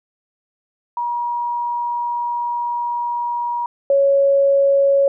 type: tone pair in turn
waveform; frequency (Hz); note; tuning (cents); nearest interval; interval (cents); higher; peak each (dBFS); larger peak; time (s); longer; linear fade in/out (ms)
sine; 956 / 554.8; A#5 / C#5; +43 / +1; major sixth; 942; first; -19 / -11; second; 0.97-3.66 / 3.9-5.08; first; 2
effects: none